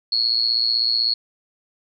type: tone with amplitude modulation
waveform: sine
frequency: 4339 Hz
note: C#8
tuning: 38 cents flat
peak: -13 dBFS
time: 0.12-1.14 s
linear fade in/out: 5 ms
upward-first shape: sine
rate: 116 Hz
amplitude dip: 90%
effects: none